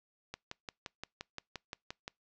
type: click train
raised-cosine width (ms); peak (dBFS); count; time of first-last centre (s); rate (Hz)
0.2; -23; 11; 0.34-2.079; 5.75
effects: noise-tail reverb RT60 0.2 s tail -26 dB re dry + low-pass 7000 Hz 12 dB/octave